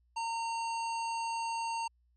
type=harmonic tone; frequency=916 Hz; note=A#5; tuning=31 cents flat; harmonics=1 / 3 / 5 / 7 / 9; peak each=-33 / -43 / -47 / -50 / -52 dBFS; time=0.16-1.88 s; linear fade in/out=10 ms; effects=added 60 Hz sine -67 dBFS peak until 2.16 s